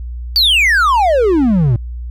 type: exponential sweep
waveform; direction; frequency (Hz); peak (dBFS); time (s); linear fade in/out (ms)
triangle; down; 4699 to 110.9; -7; 0.36-1.76; 0
effects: added 60 Hz sine -22 dBFS peak until 2.1 s